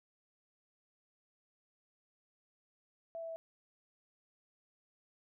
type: tone with pitch steps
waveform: sine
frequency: 663 / 658.8 / 654.6 Hz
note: E5 / E5 / E5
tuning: +10 / -1 / -12 cents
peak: -40 dBFS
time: 3.15-3.36 s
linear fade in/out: 0 ms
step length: 70 ms
effects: none